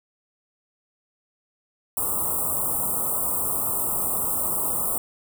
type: band-stop noise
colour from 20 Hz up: white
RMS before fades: -25 dBFS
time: 1.97-4.98 s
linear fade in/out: 2 ms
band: 1300 to 7900 Hz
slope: 96 dB/octave
effects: none